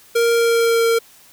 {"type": "tone with pitch glide", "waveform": "square", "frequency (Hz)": [466.2, 459.5], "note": ["A#4", "A#4"], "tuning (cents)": [0, -25], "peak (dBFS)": -14, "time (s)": [0.15, 0.99], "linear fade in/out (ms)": 10, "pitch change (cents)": -25, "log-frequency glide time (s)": [0.32, 0.85], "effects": ["white hiss -48 dBFS RMS until 1.32 s"]}